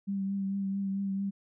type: tone with vibrato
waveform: sine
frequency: 196 Hz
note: G3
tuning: in tune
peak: -29 dBFS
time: 0.07-1.31 s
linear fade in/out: 20 ms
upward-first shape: triangle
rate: 4.5 Hz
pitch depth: 27 cents each way
effects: none